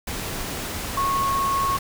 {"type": "tone in noise", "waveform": "sine", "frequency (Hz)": 1098, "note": "C#6", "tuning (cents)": -17, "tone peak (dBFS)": -20, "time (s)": [0.97, 1.77], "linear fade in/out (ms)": 5, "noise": "pink", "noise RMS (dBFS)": -30, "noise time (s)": [0.07, 1.79], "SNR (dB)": 7, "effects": []}